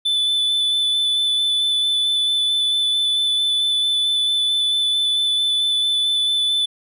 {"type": "tone with vibrato", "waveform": "triangle", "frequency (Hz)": 3500, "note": "A7", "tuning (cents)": -10, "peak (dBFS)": -15, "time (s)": [0.05, 6.66], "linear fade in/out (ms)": 10, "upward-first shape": "square", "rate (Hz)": 4.5, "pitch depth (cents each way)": 10, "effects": []}